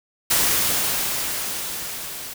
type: noise with level ramp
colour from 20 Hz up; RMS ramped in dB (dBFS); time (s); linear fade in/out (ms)
white; -18 to -34; 0.3-2.34; 10
effects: none